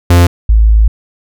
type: tone pair in turn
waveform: 45% pulse / sine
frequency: 87.1 / 54.13 Hz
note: F2 / A1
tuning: -4 / -28 cents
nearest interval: minor sixth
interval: 824 cents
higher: first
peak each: -3 dBFS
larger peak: neither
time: 0.1-0.27 / 0.49-0.88 s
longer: second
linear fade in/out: 5 ms
effects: none